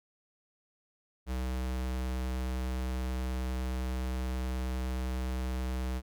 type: tone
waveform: square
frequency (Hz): 63.6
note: C2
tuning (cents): -48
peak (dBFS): -32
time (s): 1.26-6.02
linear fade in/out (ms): 50
effects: none